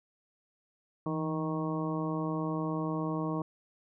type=harmonic tone with a mistuned harmonic; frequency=156.7 Hz; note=D#3; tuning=13 cents sharp; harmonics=1 / 2 / 3 / 4 / 5 / 6 / 7; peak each=-34 / -34 / -40 / -41 / -46 / -43 / -40 dBFS; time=1.06-3.42 s; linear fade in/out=2 ms; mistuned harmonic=1; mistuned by=+71 cents; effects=none